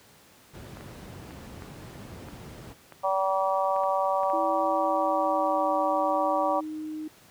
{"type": "noise", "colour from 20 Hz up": "brown", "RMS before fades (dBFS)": -37, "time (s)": [0.53, 2.74], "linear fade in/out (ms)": 20}
{"type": "clicks", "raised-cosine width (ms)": 0.5, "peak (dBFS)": -29, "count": 10, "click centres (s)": [0.771, 0.809, 1.308, 1.622, 2.286, 2.923, 3.763, 3.836, 4.233, 4.3]}
{"type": "harmonic tone", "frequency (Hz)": 191.6, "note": "G3", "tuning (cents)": -39, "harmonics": [3, 4, 5, 6], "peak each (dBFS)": [-27, -28, -29, -30], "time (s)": [3.03, 6.61], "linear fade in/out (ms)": 20}
{"type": "tone with pitch glide", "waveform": "sine", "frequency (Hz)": [324.1, 309.8], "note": ["E4", "D#4"], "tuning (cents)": [-29, -7], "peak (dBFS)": -32, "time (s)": [4.33, 7.08], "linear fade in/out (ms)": 5, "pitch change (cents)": -78, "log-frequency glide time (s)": [4.64, 5.7]}
{"effects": ["pink hiss -55 dBFS RMS until 7.3 s", "high-pass 100 Hz 12 dB/octave"]}